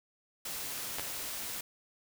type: noise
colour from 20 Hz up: white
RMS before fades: -39 dBFS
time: 0.45-1.61 s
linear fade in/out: 5 ms
type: clicks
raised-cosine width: 0.3 ms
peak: -20 dBFS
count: 2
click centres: 0.985 / 0.996 s
effects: none